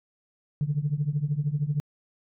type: tone with tremolo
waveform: sine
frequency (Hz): 146.83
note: D3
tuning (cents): 0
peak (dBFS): -19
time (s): 0.61-1.8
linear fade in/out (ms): 0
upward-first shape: triangle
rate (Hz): 13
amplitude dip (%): 95
effects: tanh soft clip ceiling -17 dBFS